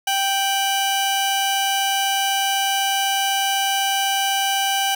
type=tone pair together; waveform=sawtooth; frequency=784 / 2960 Hz; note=G5 / F#7; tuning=0 / 0 cents; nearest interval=octave + major seventh; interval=2300 cents; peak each=-16 / -20 dBFS; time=0.07-4.95 s; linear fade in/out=5 ms; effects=none